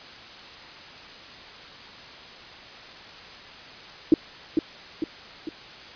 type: tone with echo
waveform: sine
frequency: 317.5 Hz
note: D#4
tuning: 35 cents sharp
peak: -10 dBFS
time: 4.12-4.14 s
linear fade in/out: 2 ms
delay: 450 ms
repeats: 3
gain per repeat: -6 dB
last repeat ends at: 5.49 s
effects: white hiss -43 dBFS RMS until 5.95 s + resampled to 11025 Hz